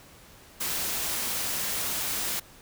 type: noise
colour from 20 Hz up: white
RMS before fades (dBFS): -30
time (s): 0.6-2.4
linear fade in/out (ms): 10
effects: pink hiss -52 dBFS RMS until 2.61 s